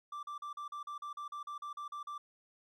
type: tone bursts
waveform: triangle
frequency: 1174.7 Hz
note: D6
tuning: in tune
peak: -38 dBFS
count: 14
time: 0.12-2.18 s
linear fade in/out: 5 ms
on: 110 ms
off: 40 ms
effects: none